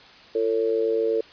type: tone with amplitude modulation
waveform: sine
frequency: 450.3 Hz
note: A4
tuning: 40 cents sharp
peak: -16 dBFS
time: 0.35-1.21 s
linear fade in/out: 5 ms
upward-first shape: sine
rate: 108 Hz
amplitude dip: 85%
effects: white hiss -48 dBFS RMS until 1.32 s + resampled to 11025 Hz